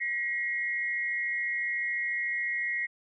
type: tone pair together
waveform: sine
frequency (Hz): 1907 / 2141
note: A#6 / C7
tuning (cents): +39 / +39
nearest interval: major second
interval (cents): 200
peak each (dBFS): -30 / -32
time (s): 0-2.87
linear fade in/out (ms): 20
effects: none